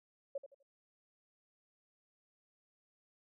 sine tone with echo, 554.4 Hz, C#5, in tune, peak -36 dBFS, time 0.35-0.38 s, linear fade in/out 5 ms, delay 83 ms, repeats 3, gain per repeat -11 dB, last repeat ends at 0.629 s, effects none

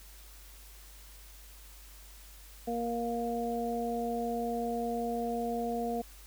harmonic tone, 234.6 Hz, A#3, 11 cents sharp, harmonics 1 / 2 / 3, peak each -35 / -35 / -35 dBFS, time 2.67-6.02 s, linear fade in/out 10 ms, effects added 50 Hz sine -51 dBFS peak until 6.26 s + white hiss -55 dBFS RMS until 6.26 s

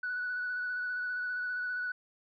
sine tone with vibrato, 1480 Hz, F#6, in tune, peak -31 dBFS, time 0.03-1.92 s, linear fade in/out 5 ms, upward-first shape square, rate 15 Hz, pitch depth 15 cents each way, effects tanh soft clip ceiling -28 dBFS

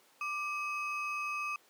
triangle ring-modulated tone, 1864.7 Hz, A#6, in tune, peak -29 dBFS, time 0.21-1.56 s, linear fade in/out 2 ms, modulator 683 Hz, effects pink hiss -64 dBFS RMS until 1.69 s + high-pass 400 Hz 12 dB/octave

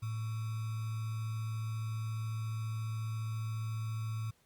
sine tone with sample-and-hold, 110.7 Hz, A2, 11 cents sharp, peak -34 dBFS, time 0.02-4.31 s, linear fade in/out 10 ms, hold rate 1225 Hz, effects pink hiss -70 dBFS RMS until 4.45 s + Opus 48 kbps

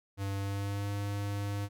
square tone with pitch glide, 98.7 to 101.3 Hz, G2 to G#2, +12 to -43 cents, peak -33 dBFS, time 0.17-1.69 s, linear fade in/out 50 ms, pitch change +45 cents, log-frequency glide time 0.36-0.92 s, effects none

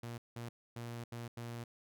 sawtooth tone bursts at uneven times, 118 Hz, A#2, 22 cents sharp, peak -38 dBFS, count 5, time 0.03-0.18 / 0.36-0.49 / 0.76-1.04 / 1.12-1.28 / 1.37-1.64 s, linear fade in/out 5 ms, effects none

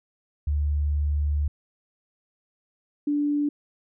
sine tone pair in turn, 73.42 / 291.8 Hz, D2 / D4, 0 / -11 cents, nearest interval 2 octaves, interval 2389 cents, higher second, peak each -21 dBFS, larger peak neither, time 0.47-1.48 / 3.07-3.49 s, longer first, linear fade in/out 5 ms, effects none

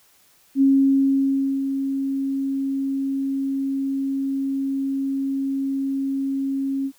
sine tone with ADSR envelope, 272.1 Hz, C#4, 32 cents flat, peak -12 dBFS, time 0.55-6.92 s, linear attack 63 ms, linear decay 1000 ms, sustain -9 dB, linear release 63 ms, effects white hiss -57 dBFS RMS until 6.98 s

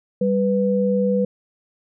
sine tone pair together, 196 / 494.3 Hz, G3 / B4, 0 / +1 cents, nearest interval octave + major third, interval 1601 cents, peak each -19 dBFS, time 0.21-1.25 s, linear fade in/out 5 ms, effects none

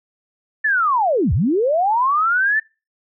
sine linear two-way sweep, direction down then up, 1793 to 65.7 to 1793 Hz, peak -14 dBFS, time 0.64-2.6 s, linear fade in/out 10 ms, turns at 1.33 s, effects noise-tail reverb RT60 0.3 s tail -25 dB re dry

